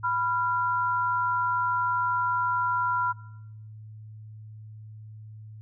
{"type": "tone pair together", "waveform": "sine", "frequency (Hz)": [988, 1381.2], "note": ["B5", "F6"], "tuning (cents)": [0, -20], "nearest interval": "tritone", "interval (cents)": 580, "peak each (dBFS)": -26, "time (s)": [0.03, 3.13], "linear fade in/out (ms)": 20, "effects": ["noise-tail reverb RT60 0.8 s tail -20 dB re dry", "added 108 Hz sine -41 dBFS peak until 5.61 s"]}